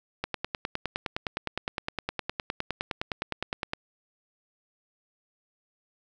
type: click train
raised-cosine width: 0.3 ms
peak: -13 dBFS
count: 35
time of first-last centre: 0.24-3.734 s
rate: 9.73 Hz
effects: none